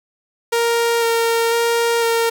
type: tone with vibrato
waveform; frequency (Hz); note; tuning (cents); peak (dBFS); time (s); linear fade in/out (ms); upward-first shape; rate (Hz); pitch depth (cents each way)
sawtooth; 463.7; A#4; -9; -11; 0.52-2.3; 10; square; 1; 11
effects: 8-bit